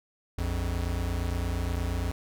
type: tone pair together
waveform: square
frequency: 58.23 / 86.8 Hz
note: A#1 / F2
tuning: -1 / -10 cents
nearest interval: perfect fifth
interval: 691 cents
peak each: -31 / -31 dBFS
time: 0.38-2.12 s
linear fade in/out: 5 ms
effects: none